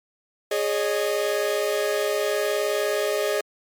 45% pulse chord, Ab suspended fourth, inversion none, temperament equal with one note detuned, 415.3 / 554.4 / 613.7 Hz, Ab4 / Db5 / Eb5, 0 / 0 / -24 cents, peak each -25 / -28 / -26 dBFS, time 0.51-3.41 s, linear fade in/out 5 ms, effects MP3 96 kbps

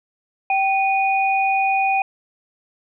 sine tone pair together, 776.4 / 2465 Hz, G5 / D#7, -17 / -17 cents, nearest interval octave + minor sixth, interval 2000 cents, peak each -17 / -21 dBFS, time 0.5-2.02 s, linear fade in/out 2 ms, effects none

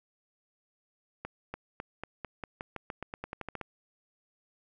accelerating click train, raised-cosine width 0.5 ms, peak -22 dBFS, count 17, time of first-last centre 1.25-3.613 s, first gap 290 ms, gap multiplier 0.9, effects none

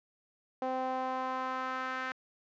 sawtooth tone with band-pass filter sweep, 258.9 Hz, C4, 18 cents flat, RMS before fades -35 dBFS, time 0.62-2.12 s, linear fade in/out 0 ms, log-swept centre 680 to 1600 Hz, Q 2.4, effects resampled to 16000 Hz

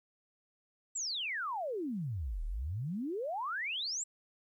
sine exponential two-way sweep, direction down then up, 7930 to 35.49 to 7930 Hz, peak -34 dBFS, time 0.95-4.04 s, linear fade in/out 10 ms, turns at 2.44 s, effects 12-bit

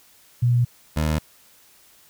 sine / 20% pulse tone pair in turn, 121.2 / 77.42 Hz, B2 / D#2, -32 / -8 cents, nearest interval minor sixth, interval 776 cents, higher first, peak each -15 dBFS, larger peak neither, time 0.42-0.65 / 0.96-1.19 s, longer neither, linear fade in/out 10 ms, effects white hiss -54 dBFS RMS until 2.09 s

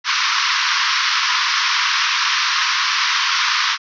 pink band-pass noise, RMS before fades -18 dBFS, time 0.04-3.78 s, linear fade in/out 50 ms, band 980 to 5900 Hz, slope 96 dB/octave, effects none

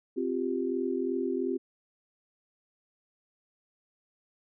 sine chord, C suspended fourth, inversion none, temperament equal, 261.6 / 349.2 / 392 Hz, C4 / F4 / G4, 0 / 0 / 0 cents, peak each -32 dBFS, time 0.16-1.58 s, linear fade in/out 20 ms, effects none

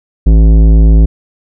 triangle tone with tanh clipping, 54.2 Hz, A1, 25 cents flat, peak -4 dBFS, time 0.26-1.06 s, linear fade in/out 10 ms, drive 18 dB, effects none

